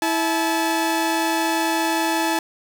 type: tone pair together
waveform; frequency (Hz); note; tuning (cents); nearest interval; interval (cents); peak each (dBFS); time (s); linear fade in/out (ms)
sawtooth; 326.8 / 863; E4 / A5; -15 / -34; octave + perfect fourth; 1681; -18; 0.02-2.39; 2
effects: none